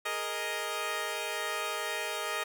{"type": "chord", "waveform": "10% pulse", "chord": "Ab suspended second", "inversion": "none", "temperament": "equal", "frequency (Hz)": [415.3, 466.2, 622.3], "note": ["Ab4", "Bb4", "Eb5"], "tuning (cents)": [0, 0, 0], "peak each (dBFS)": [-30, -29, -27], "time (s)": [0.05, 2.44], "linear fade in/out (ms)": 10, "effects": []}